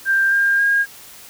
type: tone with pitch steps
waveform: sine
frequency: 1583 / 1604.2 / 1625.6 Hz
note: G6 / G6 / G#6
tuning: +17 / +40 / -38 cents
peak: -13 dBFS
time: 0.05-0.86 s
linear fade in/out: 50 ms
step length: 270 ms
effects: white hiss -41 dBFS RMS until 1.29 s